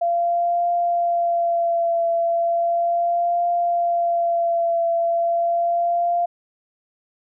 sine tone with vibrato, 685 Hz, F5, 34 cents flat, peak -17 dBFS, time 0.01-6.26 s, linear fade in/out 10 ms, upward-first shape triangle, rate 0.36 Hz, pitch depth 27 cents each way, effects none

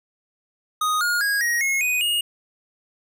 square tone with pitch steps, 1245 / 1430.1 / 1642.8 / 1887.1 / 2168 / 2490 / 2860 Hz, D#6 / F6 / G#6 / A#6 / C#7 / D#7 / F7, +1 / +41 / -19 / +21 / -39 / +1 / +41 cents, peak -20 dBFS, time 0.81-2.21 s, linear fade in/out 5 ms, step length 200 ms, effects none

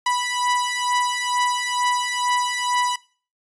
sawtooth beating tone pair, 984 / 986.2 Hz, B5 / B5, -7 / -3 cents, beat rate 2.2 Hz, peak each -19 / -20 dBFS, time 0.06-2.96 s, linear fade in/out 5 ms, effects noise-tail reverb RT60 0.4 s tail -20 dB re dry + resampled to 24000 Hz

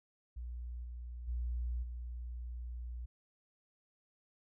sine tone with level steps, 60.1 Hz, B1, 46 cents flat, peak -40 / -42 / -34 / -40 dBFS, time 0.36-3.06 s, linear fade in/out 10 ms, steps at 0.83 / 1.27 / 1.82 s, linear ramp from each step 20 ms, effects none

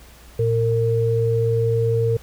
sine tone pair together, 114.5 / 458 Hz, A#2 / A#4, -31 / -31 cents, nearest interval 2 octaves, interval 2400 cents, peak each -19 dBFS, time 0.39-2.17 s, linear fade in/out 5 ms, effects added 60 Hz sine -46 dBFS peak until 2.22 s + pink hiss -48 dBFS RMS until 2.22 s

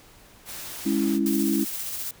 white noise, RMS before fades -37 dBFS, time 0.45-1.2 s, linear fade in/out 50 ms
sine chord, C# minor, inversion second, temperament equal, 207.7 / 277.2 / 329.6 Hz, G#3 / C#4 / E4, 0 / 0 / 0 cents, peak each -25 dBFS, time 0.85-1.65 s, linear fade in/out 20 ms
blue noise with tremolo, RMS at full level -31 dBFS, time 1.26-2.11 s, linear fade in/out 2 ms, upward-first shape square, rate 15 Hz, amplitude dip 25%
effects pink hiss -52 dBFS RMS until 2.2 s

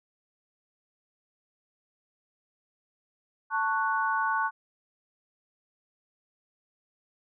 sine chord, F# minor, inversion first, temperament just, 888 / 1110 / 1480 Hz, A5 / C#6 / F#6, +16 / +2 / 0 cents, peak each -29 dBFS, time 3.5-4.51 s, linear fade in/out 50 ms, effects none

